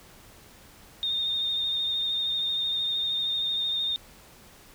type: tone with vibrato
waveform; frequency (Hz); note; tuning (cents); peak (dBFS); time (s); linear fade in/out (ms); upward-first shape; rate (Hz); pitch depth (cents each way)
sine; 3663; A#7; -31; -25; 1.03-3.96; 0; triangle; 13; 28
effects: pink hiss -52 dBFS RMS until 4.74 s